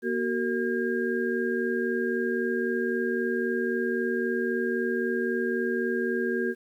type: tone cluster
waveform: sine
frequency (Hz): 238 / 374.2 / 458 / 1616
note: A#3 / F#4 / A#4 / G#6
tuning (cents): +36 / +20 / -31 / -48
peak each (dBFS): -30 / -28 / -32 / -32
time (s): 0.02-6.55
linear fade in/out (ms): 50
effects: 10-bit